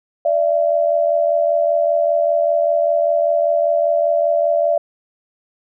sine tone pair together, 587.3 / 672.4 Hz, D5 / E5, 0 / +34 cents, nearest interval major second, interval 234 cents, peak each -16 dBFS, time 0.25-4.78 s, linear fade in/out 5 ms, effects none

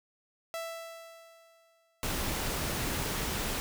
sawtooth tone with exponential decay, 662 Hz, E5, 7 cents sharp, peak -30 dBFS, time 0.54-2.11 s, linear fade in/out 0 ms, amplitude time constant 340 ms
pink noise, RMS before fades -33 dBFS, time 2.03-3.6 s, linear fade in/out 0 ms
effects none

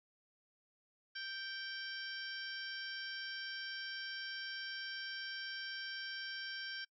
harmonic tone with a mistuned harmonic, 784 Hz, G5, in tune, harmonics 2 / 3 / 4 / 5 / 6 / 7, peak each -44 / -55 / -49 / -58 / -51 / -50 dBFS, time 1.15-6.85 s, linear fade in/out 10 ms, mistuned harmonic 3, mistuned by -30 cents, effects noise-tail reverb RT60 0.1 s tail -25 dB re dry

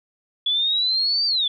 sine exponential two-way sweep, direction up then down, 3408 to 4699 to 3408 Hz, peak -18 dBFS, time 0.46-1.48 s, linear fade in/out 5 ms, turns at 1.26 s, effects none

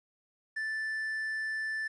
triangle tone, 1760 Hz, A6, in tune, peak -30 dBFS, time 0.56-1.88 s, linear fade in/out 10 ms, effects resampled to 22050 Hz + 11-bit

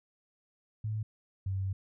sine tone pair in turn, 108 / 96.04 Hz, A2 / G2, -32 / -35 cents, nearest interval major second, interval 203 cents, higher first, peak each -31 / -30 dBFS, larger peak second, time 0.84-1.03 / 1.46-1.73 s, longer second, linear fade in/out 5 ms, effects none

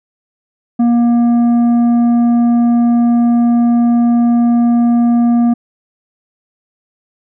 sine tone with tanh clipping, 237.1 Hz, A#3, 30 cents sharp, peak -9 dBFS, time 0.79-5.54 s, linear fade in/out 10 ms, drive 7 dB, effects none

